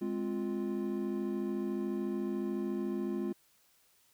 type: chord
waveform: triangle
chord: F minor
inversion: first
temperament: equal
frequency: 207.7 / 261.6 / 349.2 Hz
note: Ab3 / C4 / F4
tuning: 0 / 0 / 0 cents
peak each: -34 / -37 / -34 dBFS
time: 0.01-3.33 s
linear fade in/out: 10 ms
effects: white hiss -68 dBFS RMS until 4.13 s